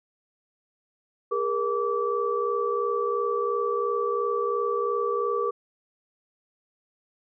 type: tone cluster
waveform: sine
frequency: 410.1 / 473 / 1158 Hz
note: G#4 / A#4 / D6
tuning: -22 / +25 / -25 cents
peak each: -28 / -27 / -28 dBFS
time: 1.31-5.51 s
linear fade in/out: 10 ms
effects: none